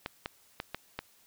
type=clicks; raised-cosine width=0.3 ms; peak=-18 dBFS; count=5; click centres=0.061 / 0.259 / 0.601 / 0.746 / 0.99 s; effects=white hiss -63 dBFS RMS until 1.26 s